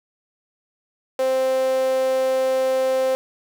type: tone with high-pass filter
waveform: sawtooth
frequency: 261.6 Hz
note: C4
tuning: in tune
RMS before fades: -20 dBFS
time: 1.19-3.15 s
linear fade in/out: 0 ms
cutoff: 530 Hz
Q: 6.4
effects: none